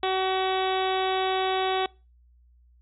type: harmonic tone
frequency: 377.8 Hz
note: F#4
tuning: 36 cents sharp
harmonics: 1 / 2 / 3 / 4 / 5 / 6 / 7 / 8 / 9 / 10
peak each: -27 / -27 / -33 / -38 / -39 / -39 / -40 / -40 / -35 / -39 dBFS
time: 0.03-1.86 s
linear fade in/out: 2 ms
effects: noise-tail reverb RT60 0.3 s tail -24 dB re dry + added 60 Hz sine -55 dBFS peak until 2.81 s